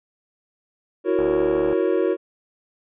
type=chord; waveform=triangle; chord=F# dominant seventh; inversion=third; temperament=equal; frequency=329.6 / 370 / 466.2 / 554.4 Hz; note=E4 / F#4 / A#4 / C#5; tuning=0 / 0 / 0 / 0 cents; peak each=-22 / -19 / -22 / -24 dBFS; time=1.04-2.17 s; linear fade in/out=50 ms
type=click train; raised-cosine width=1 ms; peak=-17 dBFS; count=41; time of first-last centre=1.19-1.728 s; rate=74.3 Hz
effects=resampled to 8000 Hz